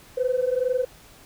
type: tone pair together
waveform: sine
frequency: 496.7 / 518.8 Hz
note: B4 / C5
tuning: +10 / -15 cents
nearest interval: minor second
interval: 75 cents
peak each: -22 / -23 dBFS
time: 0.17-0.85 s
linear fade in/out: 10 ms
effects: tanh soft clip ceiling -15 dBFS + pink hiss -50 dBFS RMS until 1.25 s